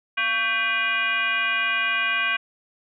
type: tone with frequency modulation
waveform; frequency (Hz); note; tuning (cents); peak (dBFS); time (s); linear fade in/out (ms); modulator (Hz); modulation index
sine; 1998; B6; +20; -20; 0.17-2.37; 10; 436; 1.9
effects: none